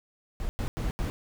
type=noise bursts at uneven times; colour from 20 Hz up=brown; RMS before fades=-30 dBFS; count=4; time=0.4-0.49 / 0.59-0.68 / 0.77-0.91 / 0.99-1.1 s; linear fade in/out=0 ms; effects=none